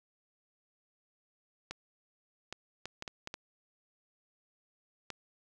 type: clicks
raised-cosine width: 0.2 ms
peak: -22 dBFS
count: 8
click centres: 1.71 / 2.526 / 2.856 / 3.024 / 3.078 / 3.274 / 3.341 / 5.103 s
effects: none